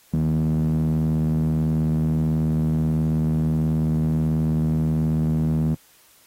sawtooth tone with band-pass filter, 78.5 Hz, D#2, 16 cents sharp, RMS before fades -21 dBFS, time 0.13-5.75 s, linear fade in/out 10 ms, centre 190 Hz, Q 8.8, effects white hiss -55 dBFS RMS until 6.26 s + AAC 48 kbps

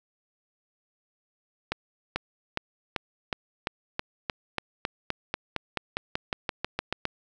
accelerating click train, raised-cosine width 0.3 ms, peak -11 dBFS, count 22, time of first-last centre 1.72-7.054 s, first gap 440 ms, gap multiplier 0.94, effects none

